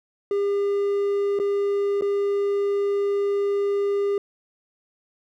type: tone with dropouts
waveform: triangle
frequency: 402.5 Hz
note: G4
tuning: 46 cents sharp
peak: -18 dBFS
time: 0.31-4.18 s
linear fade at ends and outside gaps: 2 ms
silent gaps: 1.39-1.398 / 2.011-2.021 s
effects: none